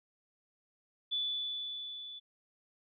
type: tone with level ramp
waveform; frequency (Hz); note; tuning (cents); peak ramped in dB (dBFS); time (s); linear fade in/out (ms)
sine; 3469; A7; -25; -30 to -44; 1.11-2.2; 20
effects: none